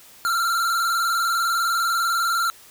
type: tone with vibrato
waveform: square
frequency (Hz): 1364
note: F6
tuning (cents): -41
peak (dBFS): -20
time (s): 0.25-2.5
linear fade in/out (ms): 0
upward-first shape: square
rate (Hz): 20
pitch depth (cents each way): 49
effects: white hiss -48 dBFS RMS until 2.7 s